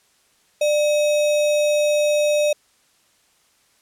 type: tone with sample-and-hold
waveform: sine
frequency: 595 Hz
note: D5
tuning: 22 cents sharp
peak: -15 dBFS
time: 0.61-2.53 s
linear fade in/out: 5 ms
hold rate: 3150 Hz
effects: white hiss -60 dBFS RMS until 3.81 s + low-pass 10000 Hz 12 dB/octave